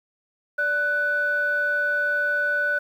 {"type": "tone pair together", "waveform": "sine", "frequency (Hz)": [583.8, 1489], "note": ["D5", "F#6"], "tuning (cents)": [-10, 11], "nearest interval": "octave + major third", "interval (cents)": 1621, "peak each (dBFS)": [-28, -20], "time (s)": [0.58, 2.79], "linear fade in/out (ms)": 10, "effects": ["tanh soft clip ceiling -14 dBFS", "9-bit"]}